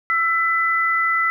sine tone pair together, 1334.8 / 2000 Hz, E6 / B6, +21 / +21 cents, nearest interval perfect fifth, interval 700 cents, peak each -19 dBFS, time 0.1-1.3 s, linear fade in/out 0 ms, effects 9-bit

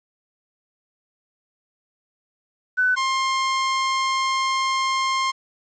sine / sawtooth tone pair in turn, 1500 / 1060.7 Hz, F#6 / C6, +23 / +23 cents, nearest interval tritone, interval 600 cents, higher first, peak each -16 dBFS, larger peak neither, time 2.77-2.96 / 2.96-5.32 s, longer second, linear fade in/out 20 ms, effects resampled to 16000 Hz + 9-bit

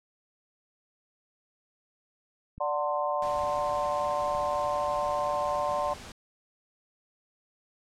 clicks, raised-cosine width 5 ms, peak -32 dBFS, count 3, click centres 2.58 / 3.436 / 4.351 s
sine chord, D dominant seventh, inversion none, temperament equal with one note detuned, 587.3 / 740 / 899 / 1046.5 Hz, D5 / F#5 / A5 / C6, 0 / 0 / +37 / 0 cents, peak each -30 / -33 / -34 / -31 dBFS, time 2.6-5.94 s, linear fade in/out 10 ms
pink noise, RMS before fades -44 dBFS, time 3.22-6.12 s, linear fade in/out 2 ms
effects low-pass 8000 Hz 12 dB/octave

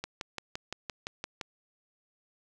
click train, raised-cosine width 0.2 ms, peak -18 dBFS, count 9, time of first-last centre 0.04-1.412 s, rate 5.83 Hz, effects none

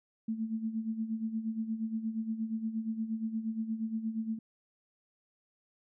sine tone with tremolo, 222.3 Hz, A3, 18 cents sharp, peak -29 dBFS, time 0.28-4.39 s, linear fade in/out 5 ms, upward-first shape sine, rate 8.5 Hz, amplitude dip 70%, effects none

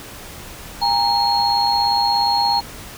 sine tone cluster, 814 / 931 / 4292 Hz, G#5 / A#5 / C8, -35 / -2 / +43 cents, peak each -19 dBFS, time 0.81-2.61 s, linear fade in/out 20 ms, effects pink hiss -36 dBFS RMS until 2.97 s

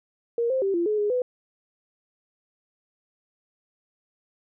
sine tone with pitch steps, 468.9 / 524 / 390.9 / 342.7 / 424.9 / 414.8 / 499.3 Hz, A#4 / C5 / G4 / F4 / G#4 / G#4 / B4, +10 / +2 / -5 / -33 / +40 / -2 / +19 cents, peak -21 dBFS, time 0.38-1.22 s, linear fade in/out 2 ms, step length 120 ms, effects none

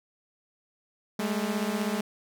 sawtooth beating tone pair, 202.4 / 218.4 Hz, G#3 / A3, -44 / -13 cents, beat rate 16 Hz, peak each -26 dBFS, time 1.19-2.01 s, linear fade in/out 5 ms, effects none

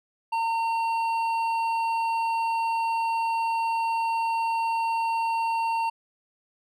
triangle tone with hard clipping, 912 Hz, A#5, 38 cents flat, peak -25 dBFS, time 0.32-5.9 s, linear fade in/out 10 ms, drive 11 dB, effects none

